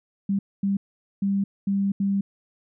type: tone bursts at uneven times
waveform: sine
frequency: 197.7 Hz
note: G3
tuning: 15 cents sharp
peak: -20 dBFS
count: 5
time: 0.29-0.39 / 0.63-0.77 / 1.22-1.44 / 1.67-1.92 / 2-2.21 s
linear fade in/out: 5 ms
effects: none